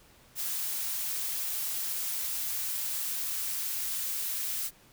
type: noise with high-pass filter sweep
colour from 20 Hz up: blue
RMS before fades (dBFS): -33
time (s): 0.35-4.71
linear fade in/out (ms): 50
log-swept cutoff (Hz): 360 to 1200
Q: 0.83
effects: pink hiss -59 dBFS RMS until 4.92 s